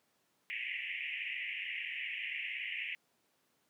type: band-pass noise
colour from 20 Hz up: pink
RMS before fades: -40 dBFS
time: 0.5-2.95 s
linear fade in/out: 0 ms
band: 1900 to 2900 Hz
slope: 96 dB/octave
effects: pink hiss -75 dBFS RMS until 3.69 s + high-pass 200 Hz 12 dB/octave